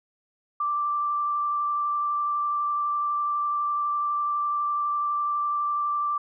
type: tone with vibrato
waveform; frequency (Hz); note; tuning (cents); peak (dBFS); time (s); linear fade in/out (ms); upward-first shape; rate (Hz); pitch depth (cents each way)
sine; 1174.7; D6; 0; -23; 0.6-6.18; 5; sine; 12; 9
effects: none